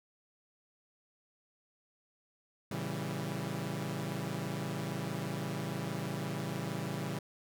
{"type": "chord", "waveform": "sawtooth", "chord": "A# diminished seventh", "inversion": "none", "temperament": "equal with one note detuned", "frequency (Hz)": [113.62, 138.59, 164.81, 196], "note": ["A#2", "C#3", "E3", "G3"], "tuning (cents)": [-44, 0, 0, 0], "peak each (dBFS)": [-39, -36, -36, -37], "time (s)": [2.71, 7.19], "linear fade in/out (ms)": 5, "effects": []}